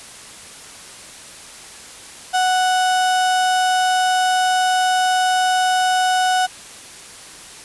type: tone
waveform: 35% pulse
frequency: 740 Hz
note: F#5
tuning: in tune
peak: -13 dBFS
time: 2.33-6.47 s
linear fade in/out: 20 ms
effects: white hiss -38 dBFS RMS until 7.64 s + resampled to 24000 Hz